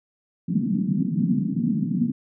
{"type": "band-pass noise", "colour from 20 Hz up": "white", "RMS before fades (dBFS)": -23, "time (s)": [0.48, 2.12], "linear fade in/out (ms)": 10, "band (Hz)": [150, 250], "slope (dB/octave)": 48, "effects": []}